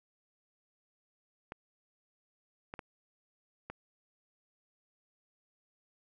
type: clicks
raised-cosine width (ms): 0.5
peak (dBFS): -26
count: 4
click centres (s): 1.521 / 2.739 / 2.792 / 3.7
effects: none